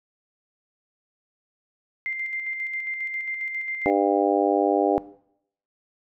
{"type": "tone with tremolo", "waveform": "sine", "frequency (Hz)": 2093, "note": "C7", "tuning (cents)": 0, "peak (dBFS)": -25, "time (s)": [2.06, 3.9], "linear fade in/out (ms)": 0, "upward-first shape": "square", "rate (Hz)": 7.4, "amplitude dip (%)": 35}
{"type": "harmonic tone", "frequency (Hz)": 100, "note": "G2", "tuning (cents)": 35, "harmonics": [3, 4, 5, 6, 7, 8], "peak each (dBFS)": [-23, -24, -25, -26, -26, -27], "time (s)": [3.86, 4.98], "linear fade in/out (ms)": 0}
{"effects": ["noise-tail reverb RT60 0.7 s tail -19 dB re dry"]}